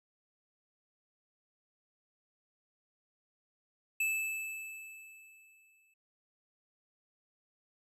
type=tone with exponential decay; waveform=square; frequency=2624 Hz; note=E7; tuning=9 cents flat; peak=-29 dBFS; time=4-5.94 s; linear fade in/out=5 ms; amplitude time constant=420 ms; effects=resampled to 32000 Hz